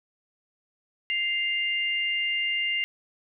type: tone pair together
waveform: sine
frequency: 2093 / 2801 Hz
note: C7 / F7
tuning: 0 / +4 cents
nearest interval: perfect fourth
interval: 504 cents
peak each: -27 dBFS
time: 1.1-2.84 s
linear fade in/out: 0 ms
effects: none